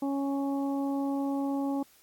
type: harmonic tone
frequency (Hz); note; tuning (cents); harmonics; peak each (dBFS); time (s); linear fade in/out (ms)
277.2; C#4; 0; 1 / 2 / 3 / 4; -28 / -38 / -38 / -46; 0.02-1.83; 5
effects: white hiss -61 dBFS RMS until 2.02 s + AAC 64 kbps